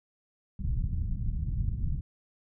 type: low-pass noise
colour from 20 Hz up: pink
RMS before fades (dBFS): -30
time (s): 0.59-2.01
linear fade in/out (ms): 5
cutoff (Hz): 150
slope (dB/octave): 24
effects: none